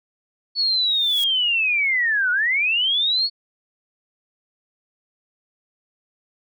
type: linear two-way sweep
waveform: sine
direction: down then up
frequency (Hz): 4443 to 1425 to 4443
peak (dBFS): -17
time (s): 0.55-3.3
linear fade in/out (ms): 50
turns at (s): 2.31
type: noise with exponential growth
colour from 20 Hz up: blue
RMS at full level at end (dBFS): -30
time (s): 0.78-1.24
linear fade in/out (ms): 2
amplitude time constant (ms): 100
effects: none